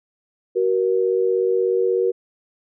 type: tone pair together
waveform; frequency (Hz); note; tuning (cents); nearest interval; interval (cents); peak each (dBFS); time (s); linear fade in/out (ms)
sine; 376.5 / 473; F#4 / A#4; +30 / +25; major third; 395; -19; 0.55-2.12; 20
effects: none